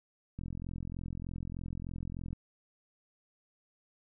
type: click train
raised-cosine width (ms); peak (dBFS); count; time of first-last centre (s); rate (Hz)
5; -28; 85; 0.39-2.33; 43.3
effects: none